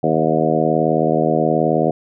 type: harmonic tone with a mistuned harmonic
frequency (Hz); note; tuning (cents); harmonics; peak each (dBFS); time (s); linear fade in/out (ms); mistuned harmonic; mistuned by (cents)
78.8; D#2; +23; 2 / 3 / 4 / 5 / 6 / 7 / 8 / 9; -22 / -22 / -22 / -22 / -22 / -22 / -22 / -22; 0.03-1.91; 5; 9; +20
effects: none